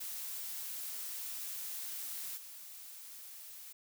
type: noise with level steps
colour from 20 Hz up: blue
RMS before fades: -42 / -50 dBFS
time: 0-3.73 s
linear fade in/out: 10 ms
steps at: 2.36 s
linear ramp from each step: 20 ms
effects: none